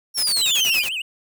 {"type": "exponential sweep", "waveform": "30% pulse", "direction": "down", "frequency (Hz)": [5660, 2317], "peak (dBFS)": -15, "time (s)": [0.14, 0.85], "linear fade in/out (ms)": 50}
{"type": "noise bursts", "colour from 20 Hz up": "white", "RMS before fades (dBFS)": -29, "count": 8, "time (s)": [0.17, 0.892], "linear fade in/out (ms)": 10, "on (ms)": 64, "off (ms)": 30}
{"type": "tone with vibrato", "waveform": "triangle", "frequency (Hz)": 2803, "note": "F7", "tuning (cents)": 6, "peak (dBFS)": -22, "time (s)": [0.41, 1.02], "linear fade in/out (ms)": 5, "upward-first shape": "sine", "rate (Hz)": 10, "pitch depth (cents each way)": 200}
{"effects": []}